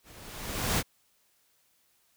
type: noise with level ramp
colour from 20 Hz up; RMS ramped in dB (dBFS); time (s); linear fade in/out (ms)
pink; -54 to -24; 0.03-0.83; 50
effects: white hiss -69 dBFS RMS until 2.16 s